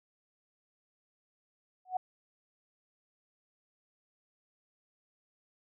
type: tone with exponential growth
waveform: sine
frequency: 740 Hz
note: F#5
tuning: in tune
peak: -25 dBFS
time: 1.85-1.97 s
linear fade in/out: 5 ms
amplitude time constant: 25 ms
effects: none